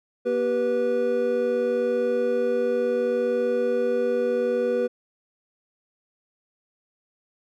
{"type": "tone cluster", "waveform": "triangle", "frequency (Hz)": [240.4, 388.9, 489.6], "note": ["B3", "G4", "B4"], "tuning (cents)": [-46, -14, -15], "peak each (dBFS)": [-28, -26, -20], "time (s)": [0.25, 4.88], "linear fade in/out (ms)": 20, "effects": []}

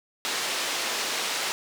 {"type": "band-pass noise", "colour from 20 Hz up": "white", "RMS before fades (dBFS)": -29, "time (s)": [0.25, 1.52], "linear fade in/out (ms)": 0, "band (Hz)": [330, 5300], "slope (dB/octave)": 12, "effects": []}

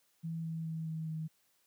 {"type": "tone with pitch steps", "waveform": "sine", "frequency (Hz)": [163.9, 162.49, 161.08, 159.69, 158.32], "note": ["E3", "E3", "E3", "D#3", "D#3"], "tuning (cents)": [-10, -25, -40, 45, 30], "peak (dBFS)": -35, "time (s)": [0.23, 1.28], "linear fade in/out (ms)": 20, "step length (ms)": 210, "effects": ["white hiss -73 dBFS RMS until 1.66 s", "high-pass 100 Hz 12 dB/octave"]}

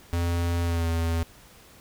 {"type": "tone with pitch glide", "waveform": "square", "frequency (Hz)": [85.7, 83.02], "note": ["F2", "E2"], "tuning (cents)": [-32, 13], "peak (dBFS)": -24, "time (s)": [0.13, 1.23], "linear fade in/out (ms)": 0, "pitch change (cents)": -55, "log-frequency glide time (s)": [0.63, 0.88], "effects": ["pink hiss -52 dBFS RMS until 1.8 s"]}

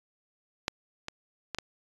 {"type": "clicks", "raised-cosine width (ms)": 0.2, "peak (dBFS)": [-10, -18, -16, -15], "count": 4, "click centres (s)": [0.681, 1.084, 1.547, 1.586], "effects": ["resampled to 24000 Hz"]}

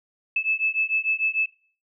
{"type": "beating tone pair", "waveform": "sine", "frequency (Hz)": [2611, 2617.7], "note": ["E7", "E7"], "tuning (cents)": [-17, -13], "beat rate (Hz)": 6.7, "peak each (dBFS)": -24, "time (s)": [0.36, 1.46], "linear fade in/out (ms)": 5, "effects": ["noise-tail reverb RT60 0.4 s tail -17 dB re dry"]}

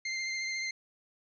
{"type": "tone with vibrato", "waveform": "sawtooth", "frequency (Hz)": 2093, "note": "C7", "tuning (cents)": 0, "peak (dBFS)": -29, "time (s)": [0.05, 0.71], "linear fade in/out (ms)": 5, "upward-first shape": "triangle", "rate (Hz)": 14, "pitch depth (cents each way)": 19, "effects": ["resampled to 16000 Hz"]}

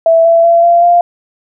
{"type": "tone with pitch steps", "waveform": "sine", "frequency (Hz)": [659.3, 668.5, 677.8, 687.3, 696.9], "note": ["E5", "E5", "E5", "F5", "F5"], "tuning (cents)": [0, 24, 48, -28, -4], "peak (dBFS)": -4, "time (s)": [0.06, 1.01], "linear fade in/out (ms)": 2, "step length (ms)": 190, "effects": []}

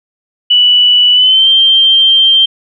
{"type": "tone with pitch glide", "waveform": "sine", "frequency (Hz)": [2959, 3153], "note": ["F#7", "G7"], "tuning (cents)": [-1, 9], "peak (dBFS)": -4, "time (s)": [0.5, 2.46], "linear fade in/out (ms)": 10, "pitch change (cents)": 110, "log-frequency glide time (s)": [1.13, 1.49], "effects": []}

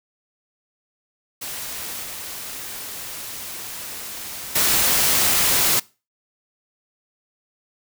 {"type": "noise with level steps", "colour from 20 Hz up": "white", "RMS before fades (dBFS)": [-31, -33, -18], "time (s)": [1.41, 5.8], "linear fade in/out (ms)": 10, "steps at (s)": [2.03, 4.55], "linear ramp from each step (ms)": 10, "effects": ["noise-tail reverb RT60 0.3 s tail -22 dB re dry"]}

